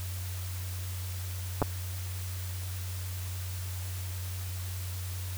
clicks, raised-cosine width 1 ms, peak -12 dBFS, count 2, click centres 1.618 / 1.625 s, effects added 91 Hz sine -34 dBFS peak until 5.37 s + white hiss -44 dBFS RMS until 5.37 s

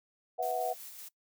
sine chord, B suspended fourth, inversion none, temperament equal, 493.9 / 659.3 / 740 Hz, B4 / E5 / F#5, 0 / 0 / 0 cents, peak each -37 / -34 / -32 dBFS, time 0.38-0.74 s, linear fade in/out 20 ms
blue noise with tremolo, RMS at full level -46 dBFS, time 0.42-1.09 s, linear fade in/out 10 ms, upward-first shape square, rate 5.3 Hz, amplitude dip 30%
effects noise-tail reverb RT60 0.1 s tail -21 dB re dry

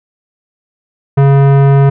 sine tone with tanh clipping, 138.59 Hz, C#3, in tune, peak -6 dBFS, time 1.17-1.9 s, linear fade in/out 10 ms, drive 18 dB, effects none

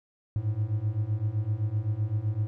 triangle beating tone pair, 102.3 / 110.1 Hz, G#2 / A2, -26 / +2 cents, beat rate 7.8 Hz, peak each -28 / -26 dBFS, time 0.36-2.47 s, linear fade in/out 0 ms, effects none

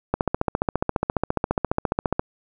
click train, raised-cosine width 1 ms, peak -6 dBFS, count 31, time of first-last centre 0.14-2.195 s, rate 14.6 Hz, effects none

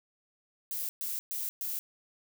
violet noise bursts, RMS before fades -35 dBFS, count 4, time 0.71-1.79 s, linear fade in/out 0 ms, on 180 ms, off 120 ms, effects none

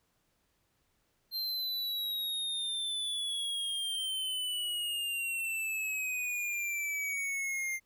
square exponential sweep, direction down, 4173 to 2100 Hz, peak -33 dBFS, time 1.31-7.8 s, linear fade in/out 50 ms, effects pink hiss -75 dBFS RMS until 7.85 s

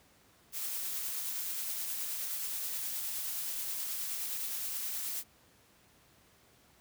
blue noise with tremolo, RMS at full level -36 dBFS, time 0.52-5.24 s, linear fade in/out 50 ms, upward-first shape triangle, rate 9.5 Hz, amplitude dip 25%, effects pink hiss -64 dBFS RMS until 6.8 s + high-pass 60 Hz 12 dB/octave

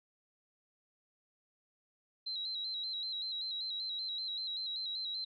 sine tone with vibrato, 3984 Hz, B7, 14 cents sharp, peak -36 dBFS, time 2.26-5.25 s, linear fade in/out 10 ms, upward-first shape square, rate 5.2 Hz, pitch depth 51 cents each way, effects none

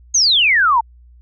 sine exponential sweep, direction down, 6645 to 874 Hz, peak -10 dBFS, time 0.14-0.81 s, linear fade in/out 10 ms, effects added 60 Hz sine -42 dBFS peak until 1.21 s

